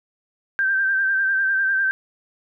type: tone with vibrato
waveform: sine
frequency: 1568 Hz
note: G6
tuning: in tune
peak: -17 dBFS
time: 0.59-1.91 s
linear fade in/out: 0 ms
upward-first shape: sine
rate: 10 Hz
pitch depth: 35 cents each way
effects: none